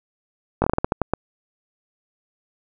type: slowing click train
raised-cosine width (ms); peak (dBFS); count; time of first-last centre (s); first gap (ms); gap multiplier
1; -4; 10; 0.62-1.136; 20; 1.25
effects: none